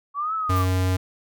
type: exponential two-way sweep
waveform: sine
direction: up then down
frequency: 1121 to 1318.5 to 1147 Hz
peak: -23 dBFS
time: 0.14-0.66 s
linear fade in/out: 50 ms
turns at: 0.34 s
type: tone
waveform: square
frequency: 92.5 Hz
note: F#2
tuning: in tune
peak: -20 dBFS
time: 0.49-0.97 s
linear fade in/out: 10 ms
type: noise with exponential decay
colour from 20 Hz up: violet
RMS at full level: -36 dBFS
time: 0.56-0.87 s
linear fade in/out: 1 ms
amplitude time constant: 66 ms
effects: none